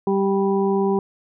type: harmonic tone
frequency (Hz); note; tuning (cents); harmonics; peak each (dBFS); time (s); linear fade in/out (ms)
196; G3; 0; 1 / 2 / 4 / 5; -21 / -19 / -28 / -29; 0.07-0.99; 2
effects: none